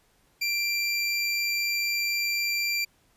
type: tone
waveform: 25% pulse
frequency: 2363 Hz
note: D7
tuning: 10 cents sharp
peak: -21 dBFS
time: 0.41-2.85 s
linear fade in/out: 10 ms
effects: pink hiss -65 dBFS RMS until 3.16 s + resampled to 32000 Hz